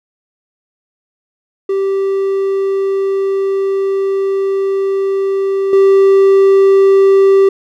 triangle tone with level steps, 390 Hz, G4, 9 cents flat, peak -10 / -3 dBFS, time 1.69-7.49 s, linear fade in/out 5 ms, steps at 5.73 s, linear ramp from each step 2 ms, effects none

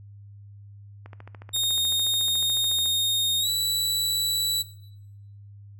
click train, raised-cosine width 0.5 ms, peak -28 dBFS, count 26, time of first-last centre 1.06-2.859 s, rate 13.9 Hz
sawtooth tone with pitch glide, 3700 to 3943 Hz, A#7 to B7, -14 to -4 cents, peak -20 dBFS, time 1.53-4.63 s, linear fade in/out 20 ms, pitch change +110 cents, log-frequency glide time 3.4-3.48 s
effects noise-tail reverb RT60 0.9 s tail -18 dB re dry + added 101 Hz sine -43 dBFS peak until 5.79 s

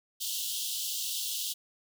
pink high-pass noise, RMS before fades -34 dBFS, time 0.2-1.54 s, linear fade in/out 20 ms, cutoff 2900 Hz, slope 96 dB/octave, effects none

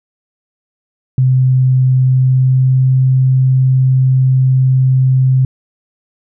sine tone with pitch glide, 129.3 to 130.5 Hz, C3 to C3, -20 to -4 cents, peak -7 dBFS, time 1.18-5.45 s, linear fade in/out 2 ms, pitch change +16 cents, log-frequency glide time 2.02-2.92 s, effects none

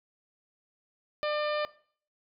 harmonic tone, 599 Hz, D5, 34 cents sharp, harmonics 1 / 2 / 3 / 4 / 5 / 6 / 7 / 8, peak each -29 / -35 / -39 / -41 / -43 / -45 / -46 / -47 dBFS, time 1.23-1.65 s, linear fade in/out 0 ms, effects noise-tail reverb RT60 0.5 s tail -18 dB re dry

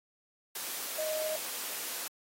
sine tone in noise, 623 Hz, D#5, 2 cents sharp, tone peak -32 dBFS, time 0.98-1.36 s, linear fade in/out 5 ms, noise white, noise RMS -38 dBFS, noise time 0.55-2.08 s, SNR +3 dB, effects high-pass 300 Hz 12 dB/octave + AAC 48 kbps

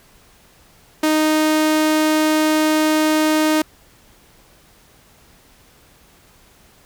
sawtooth tone, 310 Hz, D#4, 6 cents flat, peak -10 dBFS, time 1.03-3.62 s, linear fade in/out 5 ms, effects pink hiss -51 dBFS RMS until 6.85 s

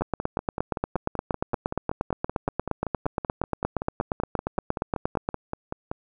two click trains, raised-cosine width 1 ms, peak -15 / -10 dBFS, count 32 / 46, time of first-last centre 0.01-5.915 / 0.02-5.289 s, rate 5.25 / 8.54 Hz, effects none

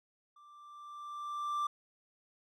triangle tone with level ramp, 1178 Hz, D6, 5 cents sharp, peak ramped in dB -55 to -28 dBFS, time 0.36-1.67 s, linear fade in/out 5 ms, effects none

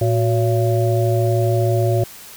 harmonic tone with a mistuned harmonic, 113.2 Hz, A2, 50 cents sharp, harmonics 1 / 3 / 5 / 6, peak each -16 / -21 / -23 / -24 dBFS, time 0.01-2.04 s, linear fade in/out 5 ms, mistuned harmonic 3, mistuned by +130 cents, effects white hiss -39 dBFS RMS until 2.36 s

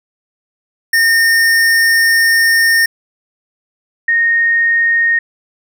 square / sine tone pair in turn, 1826 / 1852.6 Hz, A#6 / A#6, -36 / -11 cents, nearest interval unison, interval 25 cents, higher second, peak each -9 dBFS, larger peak neither, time 0.93-2.86 / 4.08-5.19 s, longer first, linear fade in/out 5 ms, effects none

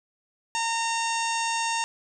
harmonic tone with a mistuned harmonic, 916 Hz, A#5, 31 cents flat, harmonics 1 / 2 / 3 / 4 / 5 / 6 / 7 / 8 / 9, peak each -27 / -34 / -32 / -37 / -40 / -37 / -37 / -38 / -38 dBFS, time 0.55-1.84 s, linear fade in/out 0 ms, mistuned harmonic 8, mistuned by -75 cents, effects 10-bit

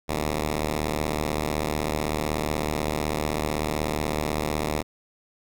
5% pulse tone pair together, 40.68 / 76 Hz, E1 / D#2, -22 / -40 cents, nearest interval major seventh, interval 1082 cents, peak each -23 / -14 dBFS, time 0.08-4.83 s, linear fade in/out 20 ms, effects none

